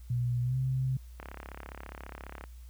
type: tone with pitch glide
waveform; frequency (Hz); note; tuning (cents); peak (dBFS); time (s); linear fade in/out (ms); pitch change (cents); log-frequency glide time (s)
sine; 122 to 130.76; B2 to C3; -21 to -1; -27; 0.1-0.97; 5; +120; 0.42-0.57
type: click train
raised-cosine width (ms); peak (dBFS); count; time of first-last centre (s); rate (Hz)
0.5; -27; 44; 1.2-2.439; 34.7
effects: added 60 Hz sine -45 dBFS peak until 2.69 s + white hiss -64 dBFS RMS until 2.69 s